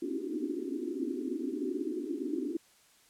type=band-pass noise; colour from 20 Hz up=pink; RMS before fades=-35 dBFS; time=0.02-2.57 s; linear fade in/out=5 ms; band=250 to 390 Hz; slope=96 dB/octave; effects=white hiss -63 dBFS RMS until 3.09 s + low-pass 11000 Hz 12 dB/octave